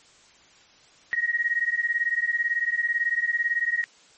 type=beating tone pair; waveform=sine; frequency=1878 / 1896 Hz; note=A#6 / A#6; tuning=+12 / +29 cents; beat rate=18 Hz; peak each=-25 dBFS; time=1.13-3.84 s; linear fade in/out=0 ms; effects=white hiss -55 dBFS RMS until 4.17 s + MP3 32 kbps